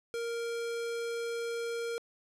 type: tone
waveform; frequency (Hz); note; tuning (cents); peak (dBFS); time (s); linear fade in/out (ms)
square; 466.2; A#4; 0; -34; 0.14-1.98; 0
effects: low-pass 10000 Hz 12 dB/octave + 12-bit